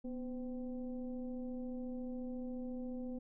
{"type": "tone with frequency modulation", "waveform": "sine", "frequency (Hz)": 246.9, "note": "B3", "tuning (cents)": 0, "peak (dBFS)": -39, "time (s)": [0.04, 3.19], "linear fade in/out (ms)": 10, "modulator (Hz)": 264, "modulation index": 0.77, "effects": []}